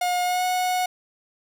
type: tone with pitch glide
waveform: 45% pulse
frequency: 717 to 731.6 Hz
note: F5 to F#5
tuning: +45 to -20 cents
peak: -21 dBFS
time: 0.01-0.86 s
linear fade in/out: 5 ms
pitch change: +35 cents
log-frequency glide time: 0.23-0.44 s
effects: none